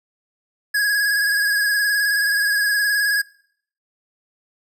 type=tone with vibrato; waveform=square; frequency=1661.2 Hz; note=G#6; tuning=in tune; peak=-17 dBFS; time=0.74-3.22 s; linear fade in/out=10 ms; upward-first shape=sine; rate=19 Hz; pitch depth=41 cents each way; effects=noise-tail reverb RT60 0.6 s tail -23 dB re dry